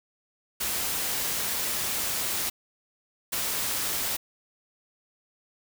white noise bursts at uneven times, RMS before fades -29 dBFS, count 2, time 0.6-2.5 / 3.32-4.17 s, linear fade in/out 10 ms, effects none

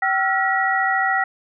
sine tone cluster, 770 / 1337 / 1411 / 1919 Hz, G5 / E6 / F6 / A#6, -31 / +24 / +17 / +50 cents, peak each -21 / -26 / -26 / -20 dBFS, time 0.02-1.24 s, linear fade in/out 5 ms, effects none

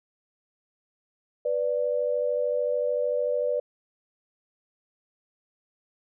sine tone pair together, 493.9 / 587.3 Hz, B4 / D5, 0 / 0 cents, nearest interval minor third, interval 300 cents, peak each -26 dBFS, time 1.45-3.6 s, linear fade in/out 5 ms, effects none

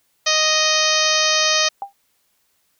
harmonic tone, 622.3 Hz, D#5, in tune, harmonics 1 / 2 / 3 / 4 / 5 / 6 / 7 / 8 / 9 / 10, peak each -24 / -24 / -24 / -24 / -24 / -24 / -24 / -24 / -24 / -24 dBFS, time 0.26-1.69 s, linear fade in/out 10 ms
sine tone with exponential decay, 797 Hz, G5, 28 cents sharp, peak -20 dBFS, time 1.82-1.93 s, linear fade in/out 1 ms, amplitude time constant 23 ms
effects white hiss -65 dBFS RMS until 2.79 s

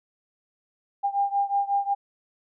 sine beating tone pair, 799 / 804.5 Hz, G5 / G5, +33 / +45 cents, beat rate 5.5 Hz, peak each -24 / -26 dBFS, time 1.03-1.95 s, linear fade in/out 20 ms, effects none

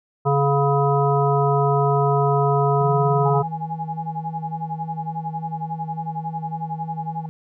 harmonic tone, 140.6 Hz, C#3, 25 cents sharp, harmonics 1 / 3 / 5 / 7 / 9, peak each -19 / -21 / -23 / -24 / -26 dBFS, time 0.25-3.43 s, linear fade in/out 20 ms
triangle tone with vibrato, 160 Hz, D#3, 49 cents sharp, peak -27 dBFS, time 2.81-7.29 s, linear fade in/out 0 ms, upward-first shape triangle, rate 3.5 Hz, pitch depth 18 cents each way
sine tone with tremolo, 830 Hz, G#5, 1 cent flat, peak -23 dBFS, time 3.25-7.26 s, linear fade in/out 5 ms, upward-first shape sine, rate 11 Hz, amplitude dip 100%
effects none

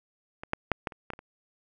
clicks, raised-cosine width 0.5 ms, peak -23 / -11 / -8 / -14 / -30 / -20 / -22 / -30 dBFS, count 8, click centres 0.435 / 0.534 / 0.717 / 0.872 / 0.922 / 1.103 / 1.135 / 1.191 s, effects none

